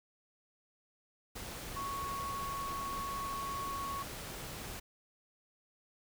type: tone in noise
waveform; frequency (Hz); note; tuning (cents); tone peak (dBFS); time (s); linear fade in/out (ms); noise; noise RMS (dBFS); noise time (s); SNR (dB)
sine; 1108.7; C#6; 0; -37; 1.76-4.03; 10; pink; -44; 1.35-4.8; +4
effects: none